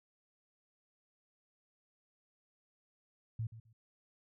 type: tone with echo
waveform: sine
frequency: 112.7 Hz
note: A2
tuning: 42 cents sharp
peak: -34 dBFS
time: 3.39-3.47 s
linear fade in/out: 5 ms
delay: 130 ms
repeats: 2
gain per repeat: -14 dB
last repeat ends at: 3.73 s
effects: none